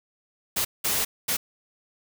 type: noise bursts at uneven times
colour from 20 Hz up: white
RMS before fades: -25 dBFS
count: 3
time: 0.56-0.65 / 0.84-1.05 / 1.28-1.37 s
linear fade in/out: 10 ms
effects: none